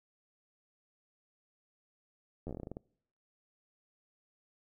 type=slowing click train; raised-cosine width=2 ms; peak=-28 dBFS; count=12; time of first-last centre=2.47-2.769 s; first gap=11 ms; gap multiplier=1.17; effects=noise-tail reverb RT60 0.7 s tail -26 dB re dry